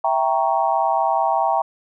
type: chord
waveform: sine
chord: E diminished seventh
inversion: none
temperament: equal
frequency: 659.3 / 784 / 932.3 / 1108.7 Hz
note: E5 / G5 / Bb5 / Db6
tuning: 0 / 0 / 0 / 0 cents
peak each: -22 / -20 / -21 / -26 dBFS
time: 0.04-1.62 s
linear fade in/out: 5 ms
effects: none